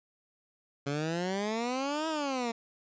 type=exponential two-way sweep; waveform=15% pulse; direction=up then down; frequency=138.59 to 324.2 to 226.9 Hz; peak=-24 dBFS; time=0.86-2.52 s; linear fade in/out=10 ms; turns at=2.08 s; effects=resampled to 16000 Hz